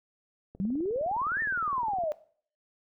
click train, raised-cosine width 2 ms, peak -33 dBFS, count 30, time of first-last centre 0.55-2.037 s, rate 19.5 Hz
sine exponential two-way sweep, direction up then down, 180.6 to 1849 to 585 Hz, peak -27 dBFS, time 0.6-2.12 s, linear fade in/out 0 ms, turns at 1.41 s
effects noise-tail reverb RT60 0.5 s tail -18 dB re dry

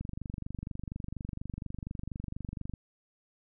click train, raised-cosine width 5 ms, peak -25 dBFS, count 67, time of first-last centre 0.01-2.737 s, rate 24.2 Hz, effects none

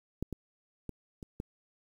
clicks, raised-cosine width 3 ms, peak -20 / -24 / -25 / -30 / -23 dBFS, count 5, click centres 0.226 / 0.327 / 0.893 / 1.228 / 1.401 s, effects 9-bit

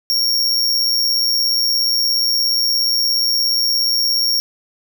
45% pulse tone with amplitude modulation, 5540 Hz, F8, 15 cents flat, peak -12 dBFS, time 0.1-4.4 s, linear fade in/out 0 ms, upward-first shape sine, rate 117 Hz, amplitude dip 55%, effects none

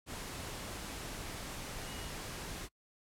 sine tone in noise, 2892 Hz, F#7, 40 cents flat, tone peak -52 dBFS, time 1.83-2.11 s, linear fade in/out 50 ms, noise pink, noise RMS -43 dBFS, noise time 0.06-2.69 s, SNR -12 dB, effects noise-tail reverb RT60 0.1 s tail -25 dB re dry + low-pass 12000 Hz 12 dB/octave

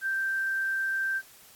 sine tone with quantisation, 1568 Hz, G6, in tune, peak -26 dBFS, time 0.01-1.22 s, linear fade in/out 50 ms, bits 9, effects white hiss -54 dBFS RMS until 1.55 s + AAC 64 kbps

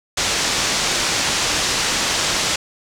white low-pass noise, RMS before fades -20 dBFS, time 0.17-2.56 s, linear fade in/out 5 ms, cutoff 7000 Hz, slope 24 dB/octave, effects none

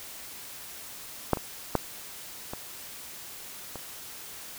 clicks, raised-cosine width 1 ms, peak -7 / -19 / -8 / -20 / -23 dBFS, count 5, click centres 1.333 / 1.372 / 1.753 / 2.535 / 3.757 s, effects white hiss -43 dBFS RMS until 4.58 s

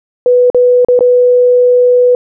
sine tone with dropouts, 493.9 Hz, B4, in tune, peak -4 dBFS, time 0.26-2.15 s, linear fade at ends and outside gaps 1 ms, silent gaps 0.501-0.546 / 0.848-0.885 / 0.991-1.007 s, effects none

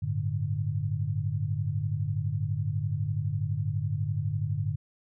sine chord, G suspended second, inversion none, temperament equal, 98 / 110 / 146.83 Hz, G2 / A2 / D3, 0 / 0 / 0 cents, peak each -31 dBFS, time 0.02-4.76 s, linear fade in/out 10 ms, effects none

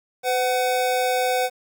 square tone pair together, 506 / 746 Hz, B4 / F#5, +42 / +14 cents, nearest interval perfect fifth, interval 672 cents, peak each -23 / -23 dBFS, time 0.23-1.5 s, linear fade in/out 50 ms, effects 8-bit

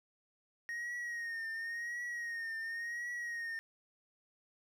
triangle tone with vibrato, 1864.7 Hz, A#6, in tune, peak -36 dBFS, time 0.69-3.59 s, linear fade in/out 0 ms, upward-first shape triangle, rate 0.93 Hz, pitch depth 65 cents each way, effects none

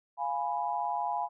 sine chord, F diminished, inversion none, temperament equal, 698.5 / 830.6 / 987.8 Hz, F5 / Ab5 / Cb6, 0 / 0 / 0 cents, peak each -35 / -32 / -34 dBFS, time 0.17-1.29 s, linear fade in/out 50 ms, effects none

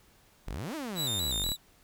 sawtooth exponential two-way sweep, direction up then down, 34.65 to 333.5 to 34.65 Hz, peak -31 dBFS, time 0.47-1.52 s, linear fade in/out 0 ms, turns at 0.75 s
sawtooth tone with vibrato, 3779 Hz, A#7, 23 cents sharp, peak -27 dBFS, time 0.95-1.57 s, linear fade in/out 50 ms, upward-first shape square, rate 4.1 Hz, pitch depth 65 cents each way
effects pink hiss -62 dBFS RMS until 1.83 s

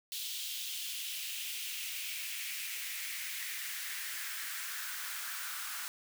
white noise with high-pass filter sweep, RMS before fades -40 dBFS, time 0.12-5.88 s, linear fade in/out 0 ms, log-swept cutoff 3400 to 1300 Hz, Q 2.9, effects none

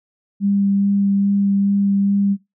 sine tone with vibrato, 199.2 Hz, G3, 28 cents sharp, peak -14 dBFS, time 0.4-2.37 s, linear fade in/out 50 ms, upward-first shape sine, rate 2.4 Hz, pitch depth 9 cents each way, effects noise-tail reverb RT60 0.2 s tail -19 dB re dry

